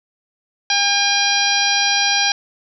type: harmonic tone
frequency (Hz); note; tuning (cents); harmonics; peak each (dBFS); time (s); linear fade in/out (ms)
806; G5; +48; 1 / 2 / 3 / 4 / 5 / 6 / 7; -22 / -22 / -22 / -22 / -22 / -22 / -22; 0.7-2.32; 2
effects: none